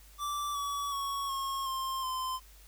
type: tone with pitch steps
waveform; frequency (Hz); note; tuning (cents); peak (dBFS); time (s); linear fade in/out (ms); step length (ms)
square; 1167 / 1139 / 1111.7 / 1085.1 / 1059.1 / 1033.7; D6 / C#6 / C#6 / C#6 / C6 / C6; -11 / +47 / +5 / -37 / +21 / -21; -33; 0.18-2.4; 50; 370
effects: added 50 Hz sine -54 dBFS peak until 2.67 s + white hiss -59 dBFS RMS until 2.67 s

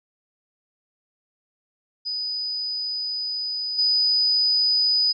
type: tone with level steps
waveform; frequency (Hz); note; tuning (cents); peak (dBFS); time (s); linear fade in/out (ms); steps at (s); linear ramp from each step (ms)
sine; 4978; D#8; 0; -25 / -17; 2.05-5.13; 20; 3.78; 10
effects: none

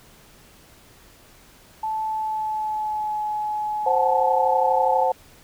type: tone with pitch glide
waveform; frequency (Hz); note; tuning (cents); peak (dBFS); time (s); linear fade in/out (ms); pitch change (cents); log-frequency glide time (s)
sine; 873 to 847.7; A5 to G#5; -14 to +35; -23; 1.83-5.04; 5; -51; 2.06-3.25
type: chord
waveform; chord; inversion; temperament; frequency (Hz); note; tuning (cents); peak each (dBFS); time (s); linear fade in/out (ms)
sine; F# diminished; second; equal; 523.3 / 740 / 880; C5 / F#5 / A5; 0 / 0 / 0; -22; 3.86-5.12; 5
effects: pink hiss -51 dBFS RMS until 5.43 s

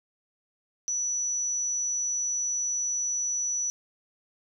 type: tone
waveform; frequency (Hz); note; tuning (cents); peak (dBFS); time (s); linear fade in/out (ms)
sine; 5920; F#8; 0; -26; 0.88-3.7; 0
effects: none

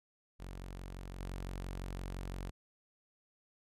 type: tone with level steps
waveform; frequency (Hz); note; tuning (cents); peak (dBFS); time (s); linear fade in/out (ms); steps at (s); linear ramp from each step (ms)
sawtooth; 45.86; F#1; -15; -40 / -36; 0.39-2.51; 20; 1.19; 10
effects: resampled to 32000 Hz

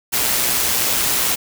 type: noise with amplitude modulation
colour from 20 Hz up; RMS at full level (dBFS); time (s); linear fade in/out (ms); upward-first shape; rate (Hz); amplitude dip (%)
white; -17; 0.12-1.36; 20; sine; 123; 30
effects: none

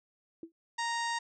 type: tone with exponential decay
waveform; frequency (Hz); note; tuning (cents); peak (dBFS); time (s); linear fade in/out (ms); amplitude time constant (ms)
sine; 330; E4; +2; -36; 0.43-0.52; 2; 19
type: harmonic tone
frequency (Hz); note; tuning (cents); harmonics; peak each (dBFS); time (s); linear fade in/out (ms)
932.3; A#5; 0; 1 / 2 / 3 / 4 / 5 / 6 / 7 / 8 / 9; -33 / -36 / -46 / -43 / -44 / -47 / -47 / -50 / -50; 0.78-1.19; 10
effects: none

